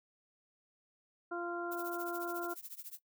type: harmonic tone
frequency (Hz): 346.4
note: F4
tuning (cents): -14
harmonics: 1 / 2 / 3 / 4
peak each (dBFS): -39 / -43 / -48 / -41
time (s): 1.31-2.54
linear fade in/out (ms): 10
type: noise with tremolo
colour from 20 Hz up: violet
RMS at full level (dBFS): -44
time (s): 1.71-2.99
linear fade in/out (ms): 10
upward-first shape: triangle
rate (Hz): 14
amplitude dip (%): 100
effects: noise-tail reverb RT60 0.1 s tail -18 dB re dry